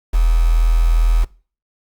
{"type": "tone with quantisation", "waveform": "sine", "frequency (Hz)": 41.2, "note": "E1", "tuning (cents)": 0, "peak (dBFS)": -10, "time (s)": [0.13, 1.25], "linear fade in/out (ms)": 20, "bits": 5, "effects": ["noise-tail reverb RT60 0.4 s tail -22 dB re dry", "Opus 48 kbps"]}